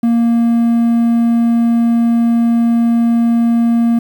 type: tone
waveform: triangle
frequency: 233.1 Hz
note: A#3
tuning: in tune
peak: -7 dBFS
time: 0.03-3.99 s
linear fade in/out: 5 ms
effects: 7-bit